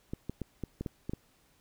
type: clicks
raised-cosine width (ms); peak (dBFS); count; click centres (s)
3; -22; 8; 0.135 / 0.296 / 0.417 / 0.637 / 0.81 / 0.862 / 1.095 / 1.135
effects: pink hiss -67 dBFS RMS until 1.6 s

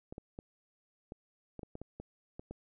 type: clicks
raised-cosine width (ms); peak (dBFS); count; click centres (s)
2; -30; 11; 0.125 / 0.181 / 0.389 / 1.121 / 1.593 / 1.632 / 1.754 / 1.816 / 2 / 2.395 / 2.51
effects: none

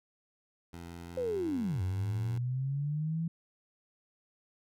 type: tone with pitch glide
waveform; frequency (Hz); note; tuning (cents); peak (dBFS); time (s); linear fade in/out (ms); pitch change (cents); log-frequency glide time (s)
15% pulse; 85.4 to 91.53; F2 to F#2; -38 to -18; -37; 0.73-2.38; 5; +120; 1.02-1.56
type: linear two-way sweep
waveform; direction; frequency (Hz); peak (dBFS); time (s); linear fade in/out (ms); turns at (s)
sine; down then up; 523.3 to 90.9 to 167.7; -30; 1.17-3.28; 5; 1.82
effects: none

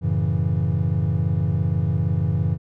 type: chord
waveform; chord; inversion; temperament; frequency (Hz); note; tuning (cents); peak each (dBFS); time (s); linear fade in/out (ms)
triangle; F# minor seventh; none; equal; 92.5 / 110 / 138.59 / 164.81; F#2 / A2 / C#3 / E3; 0 / 0 / 0 / 0; -21 / -23 / -22 / -22; 0.01-2.58; 50
effects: tanh soft clip ceiling -7 dBFS

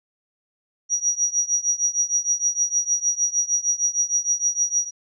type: tone with tremolo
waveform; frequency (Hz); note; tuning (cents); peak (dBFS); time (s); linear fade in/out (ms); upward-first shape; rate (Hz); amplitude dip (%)
sine; 5770; F#8; -44; -15; 0.89-4.91; 50; triangle; 6.5; 95
effects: none

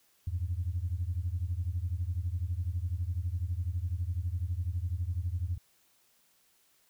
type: beating tone pair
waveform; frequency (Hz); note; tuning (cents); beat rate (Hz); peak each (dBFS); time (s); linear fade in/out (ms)
sine; 82.8 / 94.8; E2 / F#2; +8 / +43; 12; -32 / -33; 0.27-5.58; 5
effects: tanh soft clip ceiling -23 dBFS + white hiss -68 dBFS RMS until 6.89 s

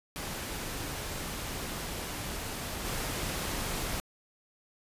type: noise with level steps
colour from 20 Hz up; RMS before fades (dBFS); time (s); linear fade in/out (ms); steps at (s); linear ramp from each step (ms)
pink; -37 / -34; 0.16-4; 0; 2.84; 20
effects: resampled to 32000 Hz

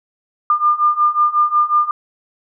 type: beating tone pair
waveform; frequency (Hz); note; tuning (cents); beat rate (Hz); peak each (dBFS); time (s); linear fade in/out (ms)
sine; 1200 / 1205.5; D6 / D6; +37 / +45; 5.5; -16 / -14; 0.5-1.91; 2
effects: none

